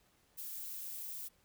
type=noise; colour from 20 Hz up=violet; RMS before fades=-44 dBFS; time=0.37-1.29 s; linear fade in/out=20 ms; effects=pink hiss -71 dBFS RMS until 1.44 s